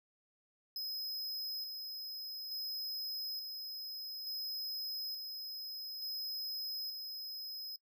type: tone with tremolo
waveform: square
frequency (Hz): 5090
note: D#8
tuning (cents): +39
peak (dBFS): -38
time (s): 0.76-7.76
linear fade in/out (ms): 2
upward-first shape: square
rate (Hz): 0.57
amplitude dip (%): 35
effects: noise-tail reverb RT60 0.1 s tail -23 dB re dry